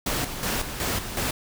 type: noise with tremolo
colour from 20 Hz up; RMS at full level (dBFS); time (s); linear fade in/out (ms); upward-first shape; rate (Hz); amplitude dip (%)
pink; -26; 0.06-1.31; 5; square; 2.7; 60
effects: none